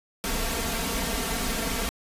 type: noise with comb filter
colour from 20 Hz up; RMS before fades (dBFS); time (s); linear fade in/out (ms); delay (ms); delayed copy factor
pink; -28; 0.24-1.89; 0; 4.4; +0.9
effects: resampled to 32000 Hz